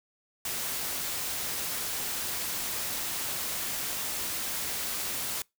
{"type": "noise", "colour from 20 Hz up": "white", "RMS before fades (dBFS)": -33, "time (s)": [0.45, 5.42], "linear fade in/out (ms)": 2, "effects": ["noise-tail reverb RT60 0.2 s tail -25 dB re dry"]}